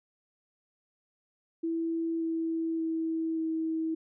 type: tone with pitch steps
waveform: sine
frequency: 329.6 / 326.9 / 324.3 / 321.7 Hz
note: E4 / E4 / E4 / E4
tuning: 0 / -14 / -28 / -42 cents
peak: -28 dBFS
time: 1.63-3.95 s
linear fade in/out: 10 ms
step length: 580 ms
effects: none